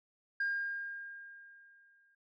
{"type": "tone with exponential decay", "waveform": "sine", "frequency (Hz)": 1611, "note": "G6", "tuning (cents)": 47, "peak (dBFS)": -28, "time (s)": [0.4, 2.15], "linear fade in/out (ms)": 5, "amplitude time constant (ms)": 380, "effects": ["tanh soft clip ceiling -28 dBFS"]}